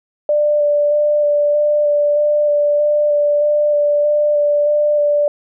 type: tone with vibrato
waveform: sine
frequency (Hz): 590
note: D5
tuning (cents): +8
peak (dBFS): -11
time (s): 0.29-5.28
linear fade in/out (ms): 2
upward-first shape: square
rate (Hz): 1.6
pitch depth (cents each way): 11
effects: none